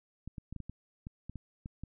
clicks, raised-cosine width 5 ms, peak -29 dBFS, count 11, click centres 0.276 / 0.382 / 0.526 / 0.563 / 0.603 / 0.696 / 1.069 / 1.296 / 1.357 / 1.659 / 1.836 s, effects none

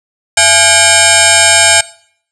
sine tone with frequency modulation, 2960 Hz, F#7, in tune, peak -4 dBFS, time 0.37-1.81 s, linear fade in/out 5 ms, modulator 762 Hz, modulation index 7.8, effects noise-tail reverb RT60 0.6 s tail -21 dB re dry

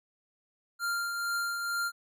square tone with tremolo, 1393 Hz, F6, 5 cents flat, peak -29 dBFS, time 0.79-1.92 s, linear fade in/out 50 ms, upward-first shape triangle, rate 2.2 Hz, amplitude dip 40%, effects none

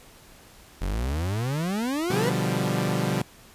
40% pulse exponential sweep, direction up, 42.81 to 511 Hz, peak -24 dBFS, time 0.81-2.3 s, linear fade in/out 10 ms
sawtooth chord, G dominant seventh, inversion first, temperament equal, 123.47 / 146.83 / 174.61 / 196 Hz, B2 / D3 / F3 / G3, 0 / 0 / 0 / 0 cents, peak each -25 dBFS, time 2.1-3.22 s, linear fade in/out 5 ms
effects pink hiss -51 dBFS RMS until 3.54 s + resampled to 32000 Hz

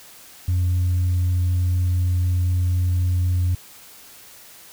sine tone, 89.6 Hz, F2, 45 cents sharp, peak -15 dBFS, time 0.48-3.55 s, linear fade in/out 5 ms, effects tanh soft clip ceiling -15 dBFS + white hiss -45 dBFS RMS until 4.72 s

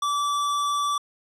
square tone, 1158 Hz, D6, 25 cents flat, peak -23 dBFS, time 0.02-0.98 s, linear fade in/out 5 ms, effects low-pass 9000 Hz 12 dB/octave

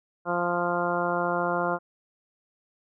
harmonic tone, 174.61 Hz, F3, in tune, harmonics 1 / 2 / 3 / 4 / 5 / 6 / 7 / 8, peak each -34 / -32 / -30 / -30 / -34 / -32 / -35 / -32 dBFS, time 0.25-1.79 s, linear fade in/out 50 ms, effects none

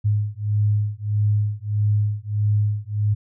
sine beating tone pair, 103.83 / 105.43 Hz, G#2 / G#2, 0 / +27 cents, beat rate 1.6 Hz, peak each -21 dBFS, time 0.04-3.15 s, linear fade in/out 20 ms, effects none

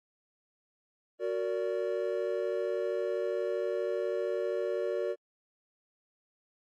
triangle chord, Gb augmented, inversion none, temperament just, 370 / 462.5 / 578.1 Hz, Gb4 / Bb4 / D5, 0 / -14 / -27 cents, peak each -32 dBFS, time 1.19-5.16 s, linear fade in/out 50 ms, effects AAC 64 kbps

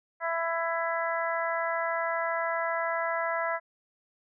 harmonic tone, 332.6 Hz, E4, 16 cents sharp, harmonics 2 / 3 / 4 / 5 / 6, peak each -31 / -33 / -34 / -35 / -36 dBFS, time 0.2-3.6 s, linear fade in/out 50 ms, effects none

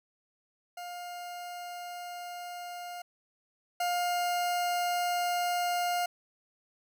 40% pulse tone pair in turn, 707 / 707 Hz, F5 / F5, +21 / +21 cents, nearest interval unison, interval 0 cents, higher neither, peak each -38 / -27 dBFS, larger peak second, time 0.77-3.02 / 3.8-6.06 s, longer second, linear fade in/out 5 ms, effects none

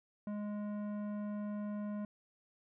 sine tone with tanh clipping, 207.7 Hz, G#3, in tune, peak -39 dBFS, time 0.27-2.05 s, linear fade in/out 2 ms, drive 13 dB, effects none

